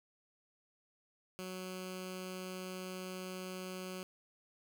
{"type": "tone with notch filter", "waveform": "10% pulse", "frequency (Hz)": 185, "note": "F#3", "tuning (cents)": 0, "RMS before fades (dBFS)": -44, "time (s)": [1.39, 4.03], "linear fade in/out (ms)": 0, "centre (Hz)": 830, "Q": 1.2, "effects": []}